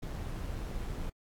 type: noise with amplitude modulation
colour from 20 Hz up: brown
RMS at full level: -36 dBFS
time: 0.02-1.1 s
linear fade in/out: 10 ms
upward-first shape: sine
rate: 139 Hz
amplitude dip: 30%
effects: AAC 64 kbps